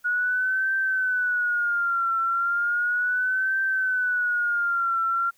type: tone with vibrato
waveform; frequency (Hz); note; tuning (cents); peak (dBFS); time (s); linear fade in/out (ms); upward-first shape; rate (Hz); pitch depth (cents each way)
sine; 1450; F#6; -35; -21; 0.04-5.31; 20; triangle; 0.35; 130
effects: white hiss -63 dBFS RMS until 5.37 s